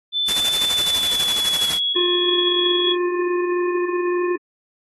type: tone with pitch glide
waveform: sine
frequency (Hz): 3520 to 3347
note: A7 to G#7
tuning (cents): 0 to +13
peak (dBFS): -18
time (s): 0.12-2.96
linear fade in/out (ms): 50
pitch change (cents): -87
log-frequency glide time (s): 0.67-1.83
type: noise with tremolo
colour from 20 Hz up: white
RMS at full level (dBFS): -24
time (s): 0.28-1.78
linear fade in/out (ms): 5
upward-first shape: square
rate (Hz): 12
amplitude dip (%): 55
type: harmonic tone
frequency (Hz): 354.4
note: F4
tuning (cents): +25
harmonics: 1 / 3 / 5 / 7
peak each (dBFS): -19 / -29 / -33 / -36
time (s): 1.96-4.36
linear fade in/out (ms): 5
effects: AAC 32 kbps